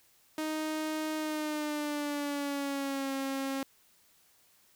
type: tone with pitch glide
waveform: sawtooth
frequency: 311.1 to 270.8 Hz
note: D#4 to C#4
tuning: 0 to -40 cents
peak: -28 dBFS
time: 0.38-3.63 s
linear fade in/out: 2 ms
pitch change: -240 cents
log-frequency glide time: 1.16-3.12 s
effects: white hiss -65 dBFS RMS until 4.75 s